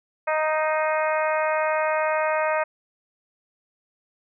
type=harmonic tone with a mistuned harmonic; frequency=311.1 Hz; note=D#4; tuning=in tune; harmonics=2 / 3 / 4 / 5 / 6 / 7 / 8; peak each=-23 / -27 / -29 / -31 / -33 / -34 / -35 dBFS; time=0.27-2.64 s; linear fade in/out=10 ms; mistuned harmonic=7; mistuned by=-20 cents; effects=none